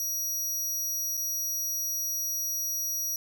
sawtooth tone with dropouts, 5760 Hz, F#8, 47 cents flat, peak -26 dBFS, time 0-3.16 s, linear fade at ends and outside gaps 1 ms, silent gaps 1.17-1.175 s, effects none

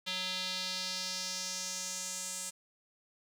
square tone with band-pass filter sweep, 185 Hz, F#3, in tune, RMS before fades -38 dBFS, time 0.06-2.51 s, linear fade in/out 20 ms, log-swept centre 3600 to 8000 Hz, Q 2.8, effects 9-bit

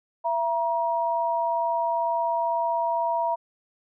sine tone pair together, 671 / 948.9 Hz, E5 / A#5, +31 / +31 cents, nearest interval tritone, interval 600 cents, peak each -26 / -24 dBFS, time 0.24-3.36 s, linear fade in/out 20 ms, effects none

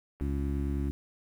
click train, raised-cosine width 0.5 ms, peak -40 dBFS, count 99, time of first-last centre 0.2-0.885 s, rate 143 Hz
harmonic tone, 69.6 Hz, C#2, 8 cents sharp, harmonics 1 / 2 / 3 / 4 / 5, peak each -30 / -37 / -39 / -36 / -41 dBFS, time 0.21-0.91 s, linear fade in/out 0 ms
effects 10-bit

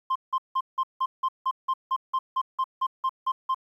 sine tone bursts, 1051 Hz, C6, 7 cents sharp, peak -19 dBFS, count 16, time 0.1-3.546 s, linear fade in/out 10 ms, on 56 ms, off 170 ms, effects tanh soft clip ceiling -21 dBFS + 10-bit

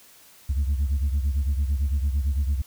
sine beating tone pair, 68.4 / 77.3 Hz, C#2 / D#2, -23 / -11 cents, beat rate 8.9 Hz, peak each -20 / -25 dBFS, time 0.49-2.62 s, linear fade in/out 10 ms, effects tanh soft clip ceiling -18 dBFS + white hiss -52 dBFS RMS until 2.66 s

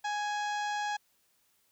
harmonic tone with a mistuned harmonic, 830.6 Hz, G#5, in tune, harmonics 1 / 2 / 3 / 4 / 5 / 6 / 7 / 8 / 9, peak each -32 / -37 / -46 / -45 / -49 / -51 / -52 / -52 / -56 dBFS, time 0.04-0.97 s, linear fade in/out 10 ms, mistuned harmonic 3, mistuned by +25 cents, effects white hiss -71 dBFS RMS until 1.71 s

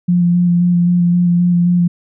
sine tone with vibrato, 175.2 Hz, F3, 6 cents sharp, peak -9 dBFS, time 0.08-1.88 s, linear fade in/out 10 ms, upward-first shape square, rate 3.8 Hz, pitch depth 14 cents each way, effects none

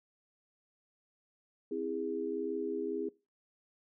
sine chord, C augmented, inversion none, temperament just, 261.6 / 327 / 408.8 Hz, C4 / E4 / G#4, 0 / -14 / -27 cents, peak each -40 / -38 / -36 dBFS, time 1.71-3.09 s, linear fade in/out 5 ms, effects noise-tail reverb RT60 0.3 s tail -23 dB re dry

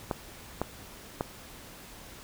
clicks, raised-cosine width 1 ms, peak -14 dBFS, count 3, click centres 0.112 / 0.616 / 1.209 s, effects pink hiss -48 dBFS RMS until 2.23 s

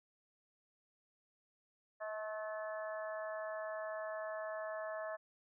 harmonic tone with a mistuned harmonic, 216.2 Hz, A3, 30 cents flat, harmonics 3 / 4 / 5 / 6 / 7 / 8, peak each -41 / -54 / -49 / -52 / -57 / -49 dBFS, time 2-5.17 s, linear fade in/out 20 ms, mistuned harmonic 3, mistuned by -18 cents, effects none

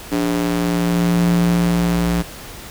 square tone with high-pass filter sweep, 58.27 Hz, A#1, in tune, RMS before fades -17 dBFS, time 0.11-2.23 s, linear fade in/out 20 ms, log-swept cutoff 270 to 120 Hz, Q 2.9, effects pink hiss -35 dBFS RMS until 2.7 s

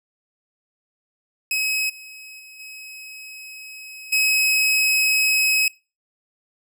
sawtooth tone with level steps, 2554 Hz, D#7, 45 cents sharp, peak -17 / -35 / -38 / -33 / -13 dBFS, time 1.51-5.68 s, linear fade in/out 2 ms, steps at 1.89 / 2.39 / 2.59 / 4.12 s, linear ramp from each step 10 ms, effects noise-tail reverb RT60 0.3 s tail -23 dB re dry

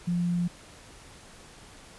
sine tone with quantisation, 174.61 Hz, F3, in tune, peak -24 dBFS, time 0.07-0.48 s, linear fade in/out 10 ms, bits 9, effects pink hiss -50 dBFS RMS until 1.98 s + resampled to 24000 Hz

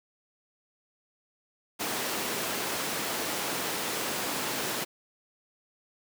pink high-pass noise, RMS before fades -32 dBFS, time 1.79-4.85 s, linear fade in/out 20 ms, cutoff 270 Hz, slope 12 dB/octave, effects none

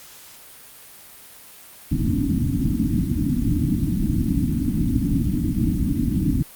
white low-pass noise, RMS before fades -21 dBFS, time 1.91-6.43 s, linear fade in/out 10 ms, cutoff 310 Hz, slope 96 dB/octave, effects white hiss -44 dBFS RMS until 6.55 s + Opus 48 kbps

